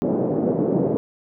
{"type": "band-pass noise", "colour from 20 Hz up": "white", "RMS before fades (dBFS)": -21, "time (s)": [0.02, 0.97], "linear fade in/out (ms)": 0, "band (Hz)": [150, 490], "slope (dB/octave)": 24, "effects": []}